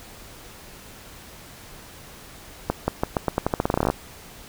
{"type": "accelerating click train", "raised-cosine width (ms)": 1, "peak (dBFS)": -6, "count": 19, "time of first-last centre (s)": [2.7, 3.901], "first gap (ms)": 180, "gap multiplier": 0.86, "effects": ["pink hiss -44 dBFS RMS until 4.48 s"]}